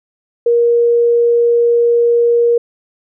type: tone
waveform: sine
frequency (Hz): 472.2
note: A#4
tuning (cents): +22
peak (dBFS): -8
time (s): 0.46-2.58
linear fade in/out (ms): 5
effects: none